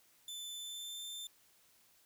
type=tone with pitch glide; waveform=sawtooth; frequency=3520 to 3563 Hz; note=A7 to A7; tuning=0 to +21 cents; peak=-40 dBFS; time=0.28-1.27 s; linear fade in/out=2 ms; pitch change=+21 cents; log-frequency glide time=0.56-1.03 s; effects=white hiss -68 dBFS RMS until 2.05 s